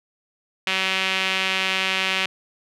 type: tone with band-pass filter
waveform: sawtooth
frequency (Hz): 189.6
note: F#3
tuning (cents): +43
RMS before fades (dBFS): -23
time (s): 0.67-2.26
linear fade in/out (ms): 2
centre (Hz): 2700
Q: 2.4
effects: none